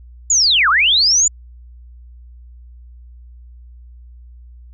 sine linear two-way sweep, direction down then up, 7100 to 1076 to 7100 Hz, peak -10 dBFS, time 0.3-1.28 s, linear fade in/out 5 ms, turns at 0.69 s, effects added 60 Hz sine -37 dBFS peak until 4.73 s

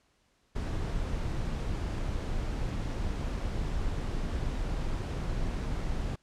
brown noise, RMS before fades -32 dBFS, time 0.55-6.16 s, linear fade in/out 10 ms, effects pink hiss -70 dBFS RMS until 6.22 s + low-pass 8000 Hz 12 dB/octave

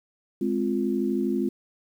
sine chord, F minor, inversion first, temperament just, 209.5 / 261.9 / 349.2 Hz, Ab3 / C4 / F4, +15 / +2 / 0 cents, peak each -27 dBFS, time 0.41-1.49 s, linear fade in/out 5 ms, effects 9-bit

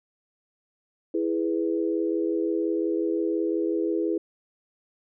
sine chord, E major, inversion none, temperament equal, 329.6 / 415.3 / 493.9 Hz, E4 / G#4 / B4, 0 / 0 / 0 cents, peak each -25 / -28 / -31 dBFS, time 1.14-4.18 s, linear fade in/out 5 ms, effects none

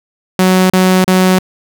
sawtooth tone bursts, 185.6 Hz, F#3, 6 cents sharp, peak -3 dBFS, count 3, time 0.39-1.388 s, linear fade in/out 2 ms, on 310 ms, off 34 ms, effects none

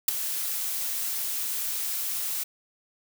blue noise with ADSR envelope, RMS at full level -17 dBFS, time 0.08-2.44 s, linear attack 6 ms, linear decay 7 ms, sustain -13 dB, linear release 11 ms, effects none

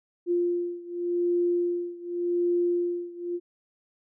sine beating tone pair, 349.2 / 350.07 Hz, F4 / F4, 0 / +4 cents, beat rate 0.87 Hz, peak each -26 / -28 dBFS, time 0.26-3.4 s, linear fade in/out 50 ms, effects none

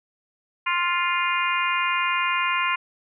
harmonic tone, 350 Hz, F4, 4 cents sharp, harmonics 3 / 4 / 5 / 6 / 7 / 8, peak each -24 / -29 / -32 / -28 / -28 / -31 dBFS, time 0.66-2.76 s, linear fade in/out 10 ms, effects none

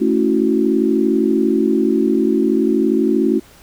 sine chord, F# minor seventh, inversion first, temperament equal, 220 / 277.2 / 329.6 / 370 Hz, A3 / C#4 / E4 / F#4, 0 / 0 / 0 / 0 cents, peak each -18 dBFS, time 0-3.4 s, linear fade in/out 20 ms, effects pink hiss -46 dBFS RMS until 3.62 s

